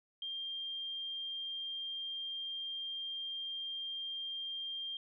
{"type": "tone", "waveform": "sine", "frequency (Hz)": 3193, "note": "G7", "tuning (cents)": 31, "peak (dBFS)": -38, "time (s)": [0.22, 4.97], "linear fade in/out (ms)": 2, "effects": []}